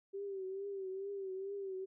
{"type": "tone with vibrato", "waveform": "sine", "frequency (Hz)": 388.8, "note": "G4", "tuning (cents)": -14, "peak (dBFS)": -39, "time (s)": [0.13, 1.86], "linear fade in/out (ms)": 20, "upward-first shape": "triangle", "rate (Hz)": 2.3, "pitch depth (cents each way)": 71, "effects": []}